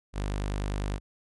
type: tone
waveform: sawtooth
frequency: 50 Hz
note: G1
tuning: 35 cents sharp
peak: -25 dBFS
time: 0.13-1 s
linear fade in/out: 50 ms
effects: resampled to 24000 Hz